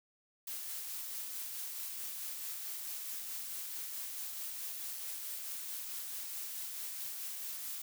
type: noise with tremolo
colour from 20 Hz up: blue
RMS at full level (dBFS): -41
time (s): 0.47-7.82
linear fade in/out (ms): 5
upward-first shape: sine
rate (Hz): 4.6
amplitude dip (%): 25
effects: none